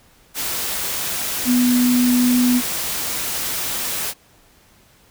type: tone in noise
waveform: sine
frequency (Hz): 246.9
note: B3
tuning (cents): 0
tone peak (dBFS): -13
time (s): 1.45-2.62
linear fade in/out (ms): 50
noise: white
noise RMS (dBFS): -24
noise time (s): 0.34-4.14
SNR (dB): +8
effects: pink hiss -53 dBFS RMS until 5.1 s